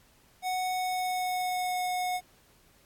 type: tone with pitch glide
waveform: square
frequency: 739 to 728.4 Hz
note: F#5 to F#5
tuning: -2 to -27 cents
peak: -29 dBFS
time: 0.42-2.21 s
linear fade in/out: 50 ms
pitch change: -25 cents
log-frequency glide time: 0.7-1.82 s
effects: pink hiss -62 dBFS RMS until 2.85 s + AAC 64 kbps